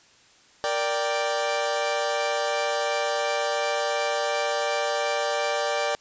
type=chord; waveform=sawtooth; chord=G minor; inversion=first; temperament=equal; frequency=466.2 / 587.3 / 784 Hz; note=Bb4 / D5 / G5; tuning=0 / 0 / 0 cents; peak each=-27 / -22 / -25 dBFS; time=0.64-5.95 s; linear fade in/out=0 ms; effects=white hiss -56 dBFS RMS until 6 s + resampled to 16000 Hz